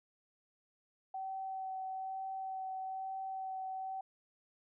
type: tone with vibrato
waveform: sine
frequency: 763 Hz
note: G5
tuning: 47 cents flat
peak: -38 dBFS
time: 1.14-4.01 s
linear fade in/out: 5 ms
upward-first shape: sine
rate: 1.1 Hz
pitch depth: 10 cents each way
effects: none